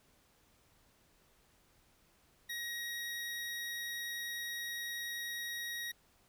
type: tone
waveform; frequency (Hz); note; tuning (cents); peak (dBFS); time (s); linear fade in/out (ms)
25% pulse; 1891; A#6; +24; -35; 2.49-5.92; 10
effects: pink hiss -69 dBFS RMS until 6.28 s